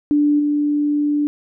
sine tone with level steps, 293.7 Hz, D4, in tune, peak -12 / -15 dBFS, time 0.11-1.27 s, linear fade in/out 0 ms, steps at 0.39 s, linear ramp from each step 10 ms, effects none

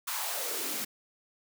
white noise with high-pass filter sweep, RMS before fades -34 dBFS, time 0.07-0.85 s, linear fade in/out 10 ms, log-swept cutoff 1200 to 200 Hz, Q 3.3, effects none

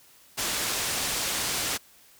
white low-pass noise, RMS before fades -29 dBFS, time 0.37-1.78 s, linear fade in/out 20 ms, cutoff 9000 Hz, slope 12 dB/octave, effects white hiss -56 dBFS RMS until 2.19 s

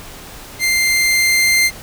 sawtooth tone with level ramp, 2093 Hz, C7, in tune, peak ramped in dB -10 to -7 dBFS, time 0.59-1.71 s, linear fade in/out 50 ms, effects pink hiss -35 dBFS RMS until 1.82 s

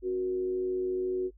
sine tone with frequency modulation, 370 Hz, F#4, in tune, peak -27 dBFS, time 0.02-1.31 s, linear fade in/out 50 ms, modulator 102 Hz, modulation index 0.34, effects noise-tail reverb RT60 0.1 s tail -23 dB re dry + added 50 Hz sine -53 dBFS peak until 1.37 s

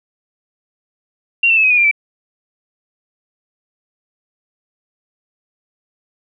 sine tone with pitch steps, 2758 / 2679 / 2603 / 2529 / 2457 / 2387 / 2319 Hz, F7 / E7 / E7 / D#7 / D#7 / D7 / D7, -22 / +27 / -22 / +28 / -22 / +28 / -22 cents, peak -9 dBFS, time 1.43-1.913 s, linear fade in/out 5 ms, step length 69 ms, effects none

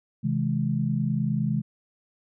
sine tone cluster, 131.9 / 161.5 / 210.8 Hz, C3 / E3 / G#3, +14 / -35 / +26 cents, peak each -27 dBFS, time 0.23-1.62 s, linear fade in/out 20 ms, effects none

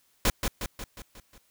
pink noise with echo, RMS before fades -22 dBFS, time 0.25-0.3 s, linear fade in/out 2 ms, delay 180 ms, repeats 6, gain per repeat -5 dB, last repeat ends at 1.38 s, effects white hiss -67 dBFS RMS until 1.5 s

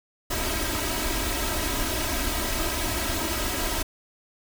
pink noise with comb filter, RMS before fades -27 dBFS, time 0.3-3.83 s, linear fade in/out 10 ms, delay 3.1 ms, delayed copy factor +0.85, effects none

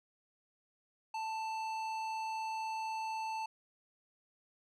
sine tone with tanh clipping, 884 Hz, A5, 8 cents sharp, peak -38 dBFS, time 1.14-3.46 s, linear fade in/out 5 ms, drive 14 dB, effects none

